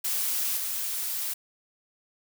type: noise with level steps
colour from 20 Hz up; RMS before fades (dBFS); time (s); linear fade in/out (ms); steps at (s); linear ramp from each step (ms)
blue; -28 / -31; 0.04-1.34; 10; 0.57; 2
effects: none